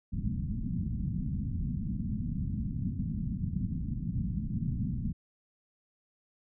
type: low-pass noise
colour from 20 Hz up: white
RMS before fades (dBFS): -33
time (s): 0.12-5.13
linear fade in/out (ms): 10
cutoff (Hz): 230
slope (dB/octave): 48
effects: none